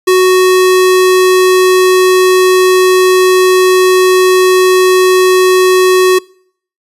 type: tone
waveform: square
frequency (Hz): 370.2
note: F#4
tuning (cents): +1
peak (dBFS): -5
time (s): 0.07-6.19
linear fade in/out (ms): 10
effects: noise-tail reverb RT60 0.6 s tail -25 dB re dry + resampled to 32000 Hz